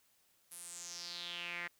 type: tone with band-pass filter sweep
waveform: sawtooth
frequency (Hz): 173.7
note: F3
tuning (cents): -9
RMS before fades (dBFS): -45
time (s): 0.51-1.68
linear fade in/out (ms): 10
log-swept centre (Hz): 11000 to 1900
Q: 4.7
effects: white hiss -72 dBFS RMS until 1.79 s